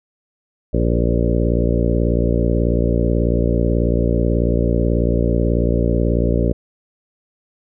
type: harmonic tone with a mistuned harmonic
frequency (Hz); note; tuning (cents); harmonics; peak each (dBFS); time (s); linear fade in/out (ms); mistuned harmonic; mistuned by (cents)
58.27; A#1; 0; 1 / 2 / 3 / 4 / 5 / 6 / 7 / 8 / 9 / 10; -18 / -21 / -23 / -24 / -25 / -26 / -26 / -27 / -28 / -28; 0.73-6.53; 10; 8; +23
effects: none